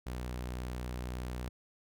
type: tone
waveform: sawtooth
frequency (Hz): 61.74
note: B1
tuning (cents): 0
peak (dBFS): -33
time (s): 0.06-1.49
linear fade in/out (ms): 10
effects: none